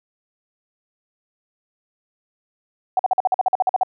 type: tone bursts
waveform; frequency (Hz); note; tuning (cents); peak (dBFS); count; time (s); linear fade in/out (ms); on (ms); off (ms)
sine; 751; F#5; +26; -13; 13; 2.97-3.833; 2; 23; 47
effects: none